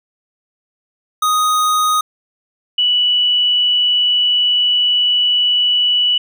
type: tone pair in turn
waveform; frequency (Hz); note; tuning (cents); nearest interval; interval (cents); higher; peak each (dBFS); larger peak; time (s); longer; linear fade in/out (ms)
square / sine; 1246 / 2954; D#6 / F#7; +2 / -3; octave + minor third; 1495; second; -13 / -11; second; 1.22-2.01 / 2.78-6.18; second; 5
effects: none